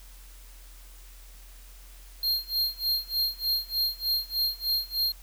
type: tone with tremolo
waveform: square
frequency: 4212 Hz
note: C8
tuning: 11 cents sharp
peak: -23 dBFS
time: 2.23-5.12 s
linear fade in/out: 2 ms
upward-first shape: sine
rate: 3.3 Hz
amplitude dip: 95%
effects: added 43 Hz sine -46 dBFS peak until 5.22 s + white hiss -54 dBFS RMS until 5.22 s